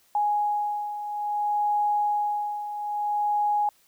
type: beating tone pair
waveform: sine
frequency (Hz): 830.6 / 831.19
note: G#5 / G#5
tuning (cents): 0 / +1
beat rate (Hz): 0.59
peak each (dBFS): -30 / -24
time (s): 0.15-3.69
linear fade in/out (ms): 2
effects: white hiss -62 dBFS RMS until 3.87 s